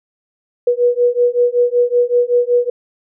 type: beating tone pair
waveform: sine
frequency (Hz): 483.3 / 488.6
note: B4 / B4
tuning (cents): -38 / -19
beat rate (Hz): 5.3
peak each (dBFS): -14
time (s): 0.67-2.7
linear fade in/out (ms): 5
effects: none